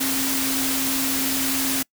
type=tone in noise; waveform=sine; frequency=267.9 Hz; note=C4; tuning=41 cents sharp; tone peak=-26 dBFS; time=0-1.83 s; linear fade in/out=10 ms; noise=white; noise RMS=-24 dBFS; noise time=0-1.83 s; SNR=-5 dB; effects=noise-tail reverb RT60 0.1 s tail -25 dB re dry